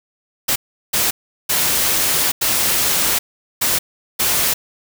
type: noise bursts at uneven times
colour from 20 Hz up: white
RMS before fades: -17 dBFS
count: 6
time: 0.48-0.56 / 0.93-1.11 / 1.49-2.32 / 2.41-3.19 / 3.61-3.79 / 4.19-4.54 s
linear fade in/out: 10 ms
effects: none